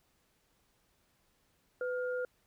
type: tone pair together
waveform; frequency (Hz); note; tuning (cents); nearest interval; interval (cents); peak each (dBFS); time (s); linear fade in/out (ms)
sine; 500 / 1414.2; B4 / F6; +21 / +21; octave + tritone; 1800; -33 / -40; 1.81-2.25; 2
effects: pink hiss -73 dBFS RMS until 2.46 s